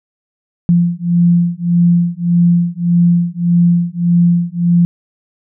sine beating tone pair, 172.1 / 173.8 Hz, F3 / F3, -25 / -8 cents, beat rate 1.7 Hz, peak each -12 dBFS, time 0.69-4.85 s, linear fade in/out 0 ms, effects none

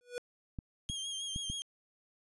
square tone with exponential growth, 489 Hz, B4, 17 cents flat, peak -34 dBFS, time 0.01-0.18 s, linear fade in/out 0 ms, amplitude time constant 36 ms
clicks, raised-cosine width 5 ms, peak -27 dBFS, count 4, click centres 0.588 / 0.899 / 1.361 / 1.5 s
sawtooth tone with vibrato, 3223 Hz, G7, 47 cents sharp, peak -34 dBFS, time 0.89-1.62 s, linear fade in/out 0 ms, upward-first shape sine, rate 6.4 Hz, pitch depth 42 cents each way
effects resampled to 24000 Hz

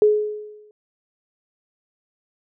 sine tone with exponential decay, 422.4 Hz, G#4, 29 cents sharp, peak -9 dBFS, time 0.02-0.71 s, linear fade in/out 1 ms, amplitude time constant 150 ms, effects none

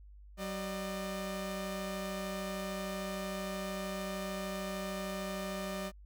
sawtooth tone pair together, 190 / 603.2 Hz, F#3 / D5, +46 / +46 cents, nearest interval octave + minor sixth, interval 2000 cents, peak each -35 / -36 dBFS, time 0.37-5.92 s, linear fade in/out 50 ms, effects added 50 Hz sine -51 dBFS peak until 6.05 s

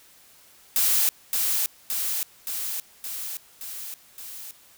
blue noise with echo, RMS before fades -21 dBFS, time 0.76-1.09 s, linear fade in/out 0 ms, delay 570 ms, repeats 6, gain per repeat -3 dB, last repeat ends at 4.51 s, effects white hiss -54 dBFS RMS until 4.77 s

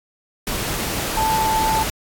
sine tone in noise, 880 Hz, A5, in tune, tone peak -17 dBFS, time 1.17-1.83 s, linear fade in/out 2 ms, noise pink, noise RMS -24 dBFS, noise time 0.47-1.9 s, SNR +4 dB, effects AAC 64 kbps

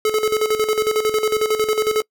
square tone with tremolo, 430.9 Hz, A4, 36 cents flat, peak -15 dBFS, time 0.05-2.02 s, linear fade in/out 2 ms, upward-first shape square, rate 11 Hz, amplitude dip 65%, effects noise-tail reverb RT60 0.1 s tail -25 dB re dry

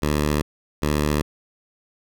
10% pulse tone pair in turn, 74.5 / 74.5 Hz, D2 / D2, +25 / +25 cents, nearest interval unison, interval 0 cents, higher neither, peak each -11 dBFS, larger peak neither, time 0.02-0.42 / 0.82-1.22 s, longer neither, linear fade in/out 10 ms, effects none

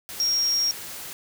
sine tone in noise, 5588 Hz, F8, in tune, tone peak -20 dBFS, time 0.2-0.71 s, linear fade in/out 0 ms, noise white, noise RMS -37 dBFS, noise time 0.09-1.13 s, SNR +14 dB, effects none

